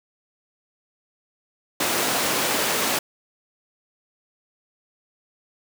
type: high-pass noise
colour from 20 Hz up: pink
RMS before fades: -23 dBFS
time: 1.8-2.99 s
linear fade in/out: 5 ms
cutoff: 300 Hz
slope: 12 dB/octave
effects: none